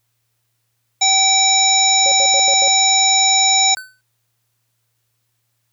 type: harmonic tone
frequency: 770 Hz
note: G5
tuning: 31 cents flat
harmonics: 1 / 3 / 5 / 7 / 9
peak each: -18 / -21 / -16 / -20 / -15 dBFS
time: 1.01-3.75 s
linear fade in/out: 10 ms
type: tone bursts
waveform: sine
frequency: 554.4 Hz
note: C#5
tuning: in tune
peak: -21 dBFS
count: 5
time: 2.06-2.677 s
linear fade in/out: 0 ms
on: 57 ms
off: 83 ms
type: tone with exponential decay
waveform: square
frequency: 1515 Hz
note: F#6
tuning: 40 cents sharp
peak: -25 dBFS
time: 3.77-4.01 s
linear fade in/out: 0 ms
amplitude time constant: 51 ms
effects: added 116 Hz sine -70 dBFS peak until 5.72 s + white hiss -70 dBFS RMS until 5.72 s